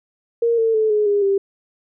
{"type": "tone with pitch steps", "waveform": "sine", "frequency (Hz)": [466.2, 450.8, 436, 421.6, 407.7, 394.3], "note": ["A#4", "A4", "A4", "G#4", "G#4", "G4"], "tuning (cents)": [0, 42, -16, 26, -32, 10], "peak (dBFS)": -14, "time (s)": [0.42, 1.38], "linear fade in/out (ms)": 5, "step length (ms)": 160, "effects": []}